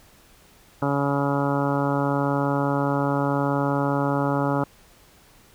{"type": "harmonic tone", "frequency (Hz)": 140.8, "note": "C#3", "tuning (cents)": 27, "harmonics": [1, 2, 3, 4, 5, 6, 7, 8, 9, 10], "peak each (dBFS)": [-26, -25, -31, -28, -34, -30, -32, -37, -32, -36], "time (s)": [0.82, 4.64], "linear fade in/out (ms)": 2, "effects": ["pink hiss -54 dBFS RMS until 5.54 s"]}